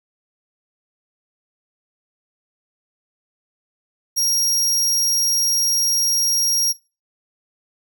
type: tone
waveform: sawtooth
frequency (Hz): 5620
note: F8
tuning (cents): +10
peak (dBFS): -14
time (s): 4.16-6.73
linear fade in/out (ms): 20
effects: noise-tail reverb RT60 0.3 s tail -19 dB re dry